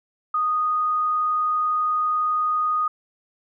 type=tone; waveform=sine; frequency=1239 Hz; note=D#6; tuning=8 cents flat; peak=-19 dBFS; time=0.34-2.88 s; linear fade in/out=5 ms; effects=none